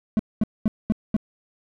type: tone bursts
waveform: triangle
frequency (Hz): 216.4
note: A3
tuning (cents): -29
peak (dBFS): -14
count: 5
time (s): 0.17-1.165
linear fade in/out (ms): 0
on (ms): 23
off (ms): 220
effects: none